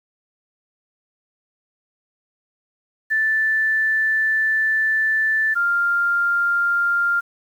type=tone pair in turn; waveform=sine; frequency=1760 / 1396.9 Hz; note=A6 / F6; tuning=0 / 0 cents; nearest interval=major third; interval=400 cents; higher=first; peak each=-16 dBFS; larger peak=neither; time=3.1-5.55 / 5.55-7.21 s; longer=first; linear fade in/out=20 ms; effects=8-bit